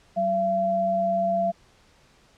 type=tone pair together; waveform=sine; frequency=190.6 / 679.2 Hz; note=G3 / F5; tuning=-48 / -48 cents; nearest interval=octave + minor seventh; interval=2200 cents; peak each=-30 / -21 dBFS; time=0.16-1.52 s; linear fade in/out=20 ms; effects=pink hiss -58 dBFS RMS until 2.37 s + low-pass 7000 Hz 12 dB/octave

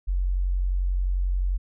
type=tone; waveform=sine; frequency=45.67 Hz; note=F#1; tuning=22 cents flat; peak=-21 dBFS; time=0.07-1.58 s; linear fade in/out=20 ms; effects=none

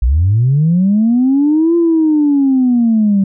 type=linear two-way sweep; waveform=sine; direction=up then down; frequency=53.8 to 343.2 to 191.8 Hz; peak=-7 dBFS; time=0.02-3.24 s; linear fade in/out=5 ms; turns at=1.76 s; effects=tanh soft clip ceiling -4 dBFS

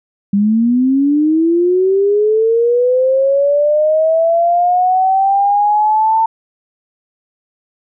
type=linear sweep; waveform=sine; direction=up; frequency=196.8 to 900 Hz; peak=-9 dBFS; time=0.33-6.26 s; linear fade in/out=5 ms; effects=none

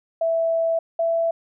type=tone pair in turn; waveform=sine; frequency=659.3 / 665 Hz; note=E5 / E5; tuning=0 / +15 cents; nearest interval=unison; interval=15 cents; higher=second; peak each=-18 dBFS; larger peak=neither; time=0.21-0.79 / 0.99-1.31 s; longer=first; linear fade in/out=5 ms; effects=none

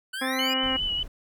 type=exponential sweep; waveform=25% pulse; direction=up; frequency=1480 to 2515 Hz; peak=-27 dBFS; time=0.13-0.54 s; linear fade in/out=10 ms
type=harmonic tone; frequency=261.6 Hz; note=C4; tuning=in tune; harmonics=1 / 2 / 3 / 4 / 5 / 6 / 7 / 8 / 9; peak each=-30 / -33 / -35 / -36 / -37 / -38 / -38 / -39 / -40 dBFS; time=0.21-0.77 s; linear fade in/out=10 ms
type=tone with vibrato; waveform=sine; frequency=2960 Hz; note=F#7; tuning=in tune; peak=-25 dBFS; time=0.39-1.03 s; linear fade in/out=2 ms; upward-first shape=sine; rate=5 Hz; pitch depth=33 cents each way
type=noise; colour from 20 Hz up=brown; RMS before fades=-39 dBFS; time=0.63-1.08 s; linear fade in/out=5 ms
effects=none

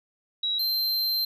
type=tone pair in turn; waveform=sine / square; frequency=3872 / 4131 Hz; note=B7 / C8; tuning=-35 / -23 cents; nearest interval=minor second; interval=112 cents; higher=second; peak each=-24 / -24 dBFS; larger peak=neither; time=0.43-0.59 / 0.59-1.25 s; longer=second; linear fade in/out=5 ms; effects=none

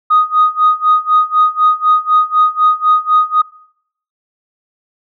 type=tone with tremolo; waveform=sine; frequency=1244.5 Hz; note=D#6; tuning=in tune; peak=-4 dBFS; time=0.1-3.42 s; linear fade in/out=10 ms; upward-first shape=sine; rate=4 Hz; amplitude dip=95%; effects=noise-tail reverb RT60 0.7 s tail -23 dB re dry + tanh soft clip ceiling -2 dBFS

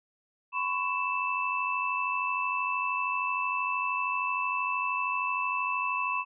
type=tone cluster; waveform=sine; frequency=1009 / 1102 / 2642 Hz; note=B5 / C#6 / E7; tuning=+37 / -11 / +3 cents; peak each=-31 / -33 / -31 dBFS; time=0.52-6.25 s; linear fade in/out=50 ms; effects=none

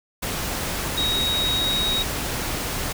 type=tone in noise; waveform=sine; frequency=3789 Hz; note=A#7; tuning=27 cents sharp; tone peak=-21 dBFS; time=0.97-2.03 s; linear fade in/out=10 ms; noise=pink; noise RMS=-27 dBFS; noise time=0.22-2.93 s; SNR=+3 dB; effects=none

